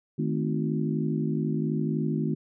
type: harmonic tone with a mistuned harmonic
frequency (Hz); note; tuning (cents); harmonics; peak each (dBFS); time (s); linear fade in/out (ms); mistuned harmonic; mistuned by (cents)
52; G#1; +3; 3 / 4 / 5 / 6 / 7; -28 / -30 / -32 / -34 / -35; 0.18-2.35; 10; 4; +90
effects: none